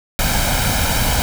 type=noise with comb filter; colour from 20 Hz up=pink; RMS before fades=-17 dBFS; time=0.19-1.22 s; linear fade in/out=0 ms; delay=1.3 ms; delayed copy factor=+0.65; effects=none